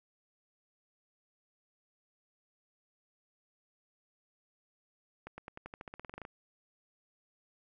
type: accelerating click train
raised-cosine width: 0.5 ms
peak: -29 dBFS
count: 16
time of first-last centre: 5.27-6.251 s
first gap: 110 ms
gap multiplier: 0.92
effects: none